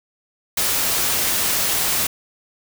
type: noise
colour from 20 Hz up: white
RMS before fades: -20 dBFS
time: 0.57-2.07 s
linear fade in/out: 5 ms
effects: none